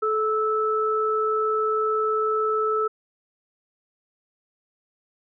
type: tone pair together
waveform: sine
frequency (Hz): 433.2 / 1311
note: A4 / E6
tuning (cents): -27 / -10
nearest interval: octave + perfect fifth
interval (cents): 1917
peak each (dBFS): -23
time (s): 0.02-2.88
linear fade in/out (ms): 10
effects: none